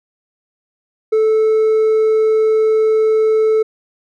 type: tone with hard clipping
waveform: sine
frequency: 437.5 Hz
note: A4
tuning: 10 cents flat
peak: -11 dBFS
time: 1.12-3.63 s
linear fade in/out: 10 ms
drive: 2 dB
effects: none